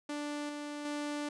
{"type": "tone with level steps", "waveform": "sawtooth", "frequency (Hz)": 293.7, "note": "D4", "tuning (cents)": 0, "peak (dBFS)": [-32, -35, -31], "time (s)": [0.09, 1.29], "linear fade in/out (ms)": 5, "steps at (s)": [0.49, 0.85], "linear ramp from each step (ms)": 2, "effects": ["resampled to 22050 Hz"]}